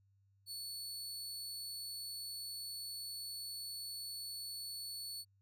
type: tone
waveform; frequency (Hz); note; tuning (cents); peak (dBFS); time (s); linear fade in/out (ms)
sawtooth; 4435; C#8; 0; -40; 0.46-5.25; 50
effects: added 98 Hz sine -69 dBFS peak until 5.41 s